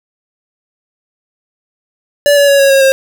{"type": "tone with pitch steps", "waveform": "square", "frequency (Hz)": [577, 568.4, 559.9, 551.6, 543.4, 535.3], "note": ["D5", "C#5", "C#5", "C#5", "C#5", "C5"], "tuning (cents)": [-31, 43, 17, -9, -35, 39], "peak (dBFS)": -6, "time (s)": [2.26, 2.92], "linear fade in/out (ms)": 0, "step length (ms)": 110, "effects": []}